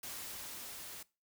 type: noise with level ramp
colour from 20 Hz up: white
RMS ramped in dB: -44 to -48 dBFS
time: 0.03-1.03 s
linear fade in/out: 5 ms
effects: noise-tail reverb RT60 0.3 s tail -21 dB re dry